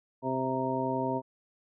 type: harmonic tone with a mistuned harmonic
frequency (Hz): 130.81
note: C3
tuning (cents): 0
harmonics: 1 / 2 / 3 / 4 / 5 / 7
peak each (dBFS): -38 / -33 / -35 / -37 / -35 / -33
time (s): 0.22-1.22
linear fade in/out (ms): 50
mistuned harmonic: 7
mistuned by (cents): +27
effects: none